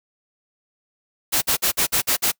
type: noise bursts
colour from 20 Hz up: white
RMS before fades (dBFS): -19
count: 7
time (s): 1.32-2.32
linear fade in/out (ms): 20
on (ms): 100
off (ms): 50
effects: noise-tail reverb RT60 0.1 s tail -25 dB re dry